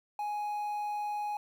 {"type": "tone with quantisation", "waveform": "triangle", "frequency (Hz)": 833, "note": "G#5", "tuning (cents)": 5, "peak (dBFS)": -30, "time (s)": [0.19, 1.37], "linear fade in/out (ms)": 2, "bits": 10, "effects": []}